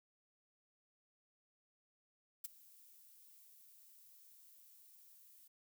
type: noise with ADSR envelope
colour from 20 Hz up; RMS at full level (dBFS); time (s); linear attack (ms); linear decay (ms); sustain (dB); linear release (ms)
violet; -40; 2.44-5.48; 9; 16; -23; 8
effects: none